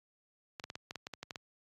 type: clicks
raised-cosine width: 0.2 ms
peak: -24 dBFS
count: 11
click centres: 0.598 / 0.64 / 0.701 / 0.755 / 0.909 / 0.957 / 1.069 / 1.137 / 1.23 / 1.308 / 1.358 s
effects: high-pass 80 Hz 12 dB/octave + AAC 32 kbps